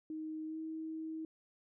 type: tone with pitch glide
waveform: sine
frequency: 313.3 to 318.6 Hz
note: D#4 to D#4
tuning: +12 to +41 cents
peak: -39 dBFS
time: 0.1-1.25 s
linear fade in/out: 2 ms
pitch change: +29 cents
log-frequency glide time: 0.46-0.58 s
effects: none